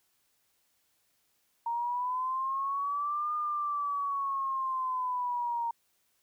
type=linear two-way sweep; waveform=sine; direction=up then down; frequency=927 to 1215 to 927 Hz; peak=-29 dBFS; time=1.66-5.71 s; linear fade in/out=5 ms; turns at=3.34 s; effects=white hiss -73 dBFS RMS until 6.22 s